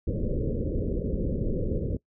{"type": "low-pass noise", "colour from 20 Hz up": "pink", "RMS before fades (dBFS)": -28, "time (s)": [0.07, 1.97], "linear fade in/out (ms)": 5, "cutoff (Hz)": 560, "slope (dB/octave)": 96, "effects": ["noise-tail reverb RT60 0.1 s tail -20 dB re dry"]}